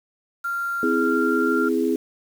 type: tone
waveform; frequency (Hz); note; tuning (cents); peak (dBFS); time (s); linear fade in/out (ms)
sine; 1387; F6; -12; -23; 0.44-1.69; 10
type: chord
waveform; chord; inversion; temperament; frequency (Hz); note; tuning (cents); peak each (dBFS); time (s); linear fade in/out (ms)
sine; C augmented; none; equal with one note detuned; 258.3 / 329.6 / 415.3; C4 / E4 / G#4; -22 / 0 / 0; -23; 0.83-1.96; 2
effects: 7-bit